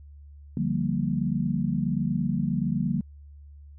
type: chord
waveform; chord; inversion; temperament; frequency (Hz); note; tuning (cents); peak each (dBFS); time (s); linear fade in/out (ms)
sine; G minor seventh; second; equal; 146.83 / 174.61 / 196 / 233.1; D3 / F3 / G3 / Bb3; 0 / 0 / 0 / 0; -29; 0.57-3.01; 2
effects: added 72 Hz sine -44 dBFS peak until 3.78 s